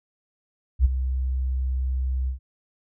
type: tone with ADSR envelope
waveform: sine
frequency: 64.6 Hz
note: C2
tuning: 21 cents flat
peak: -11 dBFS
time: 0.79-2.39 s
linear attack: 60 ms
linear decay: 18 ms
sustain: -11 dB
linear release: 110 ms
effects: none